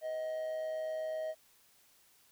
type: tone with amplitude modulation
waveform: triangle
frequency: 630 Hz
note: D#5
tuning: 21 cents sharp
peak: -31 dBFS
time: 0.01-1.35 s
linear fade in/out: 50 ms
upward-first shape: sine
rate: 128 Hz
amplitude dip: 40%
effects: white hiss -66 dBFS RMS until 2.31 s